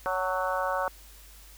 harmonic tone with a mistuned harmonic, 186.2 Hz, F#3, 11 cents sharp, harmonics 3 / 4 / 5 / 6 / 7 / 8, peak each -31 / -34 / -33 / -33 / -35 / -35 dBFS, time 0.06-0.88 s, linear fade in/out 0 ms, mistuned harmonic 5, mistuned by -40 cents, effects added 50 Hz sine -50 dBFS peak until 1.57 s + white hiss -53 dBFS RMS until 1.57 s

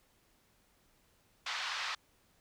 pink band-pass noise, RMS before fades -38 dBFS, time 1.46-1.95 s, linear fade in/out 5 ms, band 970 to 5100 Hz, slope 24 dB/octave, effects pink hiss -70 dBFS RMS until 2.4 s

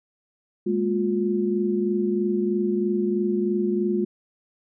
sine tone cluster, 206.9 / 230 / 355.4 Hz, G#3 / A#3 / F4, -6 / -23 / +30 cents, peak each -24 / -30 / -23 dBFS, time 0.66-4.05 s, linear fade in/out 10 ms, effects none

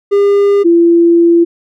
triangle / sine tone pair in turn, 403 / 339.5 Hz, G4 / F4, +48 / -49 cents, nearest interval minor third, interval 297 cents, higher first, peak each -4 dBFS, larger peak neither, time 0.11-0.64 / 0.64-1.45 s, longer second, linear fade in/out 20 ms, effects none

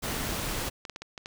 pink noise, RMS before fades -32 dBFS, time 0.02-0.7 s, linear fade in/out 20 ms
clicks, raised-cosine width 0.2 ms, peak -22 dBFS, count 7, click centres 0.683 / 0.852 / 0.897 / 0.961 / 1.02 / 1.178 / 1.259 s
effects none

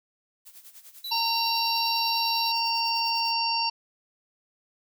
blue noise with tremolo, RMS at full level -46 dBFS, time 0.45-3.34 s, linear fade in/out 20 ms, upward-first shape sine, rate 10 Hz, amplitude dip 75%
square tone with vibrato, 3951 Hz, B7, in tune, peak -33 dBFS, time 1.04-2.52 s, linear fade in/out 5 ms, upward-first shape sine, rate 17 Hz, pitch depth 10 cents each way
harmonic tone, 919 Hz, A#5, 25 cents flat, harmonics 1 / 3 / 5 / 6, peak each -27 / -32 / -28 / -31 dBFS, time 1.11-3.7 s, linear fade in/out 10 ms
effects none

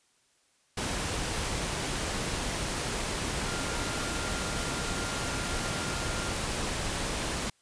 sine tone in noise, 1396.9 Hz, F6, in tune, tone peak -41 dBFS, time 3.46-6.34 s, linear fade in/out 5 ms, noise pink, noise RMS -32 dBFS, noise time 0.77-7.5 s, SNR -12 dB, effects white hiss -68 dBFS RMS until 7.61 s + resampled to 22050 Hz

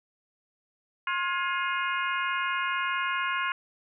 harmonic tone with a mistuned harmonic, 355.4 Hz, F4, 30 cents sharp, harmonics 3 / 4 / 5 / 6 / 7 / 8, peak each -30 / -32 / -34 / -36 / -37 / -38 dBFS, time 1.07-3.52 s, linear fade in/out 2 ms, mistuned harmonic 5, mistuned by -97 cents, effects none

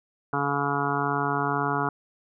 harmonic tone, 142 Hz, C#3, 42 cents sharp, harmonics 1 / 2 / 3 / 5 / 6 / 7 / 8 / 9 / 10, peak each -32 / -32 / -32 / -32 / -32 / -32 / -32 / -32 / -32 dBFS, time 0.33-1.89 s, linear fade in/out 2 ms, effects none

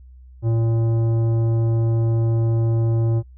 sine tone with tanh clipping, 114.3 Hz, A#2, 34 cents flat, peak -18 dBFS, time 0.42-3.23 s, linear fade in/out 50 ms, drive 12 dB, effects noise-tail reverb RT60 0.1 s tail -26 dB re dry + added 63 Hz sine -41 dBFS peak until 3.37 s

